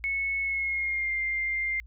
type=tone with pitch glide; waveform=sine; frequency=2200 to 2102 Hz; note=C#7 to C7; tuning=-14 to +7 cents; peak=-26 dBFS; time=0.04-1.8 s; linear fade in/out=0 ms; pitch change=-79 cents; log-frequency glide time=0.41-1.14 s; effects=added 57 Hz sine -45 dBFS peak until 1.86 s